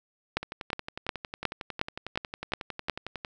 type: two click trains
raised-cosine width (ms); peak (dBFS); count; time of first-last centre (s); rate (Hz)
0.3; -19 / -9; 32 / 8; 0.43-3.248 / 0.37-2.897; 11 / 2.77
effects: none